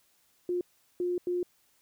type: tone bursts at uneven times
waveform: sine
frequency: 355.5 Hz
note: F4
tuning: 31 cents sharp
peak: -27 dBFS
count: 3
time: 0.49-0.61 / 1-1.18 / 1.27-1.43 s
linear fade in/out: 2 ms
effects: white hiss -68 dBFS RMS until 1.81 s